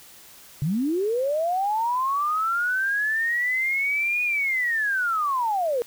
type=linear two-way sweep; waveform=sine; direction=up then down; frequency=132.5 to 2474 to 456.9 Hz; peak=-21 dBFS; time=0.62-5.82 s; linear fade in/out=0 ms; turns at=4.23 s; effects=white hiss -48 dBFS RMS until 5.86 s